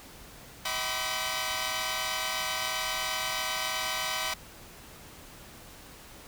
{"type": "tone cluster", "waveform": "10% pulse", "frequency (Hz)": [637, 763, 977, 1020, 1165], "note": ["D#5", "G5", "B5", "C6", "D6"], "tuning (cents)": [41, -47, -19, -44, -14], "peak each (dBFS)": -28, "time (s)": [0.65, 4.34], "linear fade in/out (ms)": 5, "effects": ["pink hiss -49 dBFS RMS until 6.27 s"]}